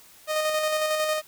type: tone with tremolo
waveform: sawtooth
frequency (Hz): 618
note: D#5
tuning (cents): -12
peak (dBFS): -18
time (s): 0.27-1.22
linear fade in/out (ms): 50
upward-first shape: square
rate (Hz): 11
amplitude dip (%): 30
effects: white hiss -52 dBFS RMS until 1.27 s